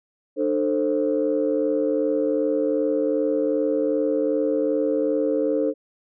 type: tone cluster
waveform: sine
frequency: 300.4 / 445.4 / 528 Hz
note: D4 / A4 / C5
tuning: +39 / +21 / +16 cents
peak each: -23 dBFS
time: 0.36-5.74 s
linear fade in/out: 50 ms
effects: tanh soft clip ceiling -11 dBFS